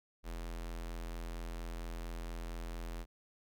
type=tone with notch filter; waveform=square; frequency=42.17 Hz; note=E1; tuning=40 cents sharp; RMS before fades=-42 dBFS; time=0.23-3.06 s; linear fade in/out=50 ms; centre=90 Hz; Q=0.55; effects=none